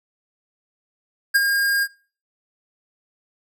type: tone with ADSR envelope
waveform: square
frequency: 1617 Hz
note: G#6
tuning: 47 cents flat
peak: -12 dBFS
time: 1.34-1.88 s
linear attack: 17 ms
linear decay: 29 ms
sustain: -6 dB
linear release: 55 ms
effects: noise-tail reverb RT60 0.4 s tail -23 dB re dry